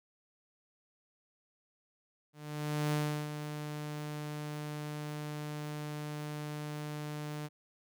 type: tone with ADSR envelope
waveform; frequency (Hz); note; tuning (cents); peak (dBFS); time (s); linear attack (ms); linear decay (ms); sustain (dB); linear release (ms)
sawtooth; 149.7; D3; +33; -25; 2.33-7.49; 600; 350; -9; 35
effects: none